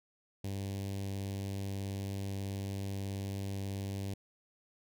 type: tone with notch filter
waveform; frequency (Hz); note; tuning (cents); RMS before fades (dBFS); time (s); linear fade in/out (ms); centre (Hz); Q
sawtooth; 98.4; G2; +7; -38; 0.44-4.14; 5; 1300; 0.62
effects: none